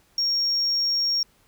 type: tone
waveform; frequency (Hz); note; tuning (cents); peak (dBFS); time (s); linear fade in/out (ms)
sine; 5560; F8; -9; -19; 0.18-1.23; 2
effects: tanh soft clip ceiling -17 dBFS + pink hiss -61 dBFS RMS until 1.47 s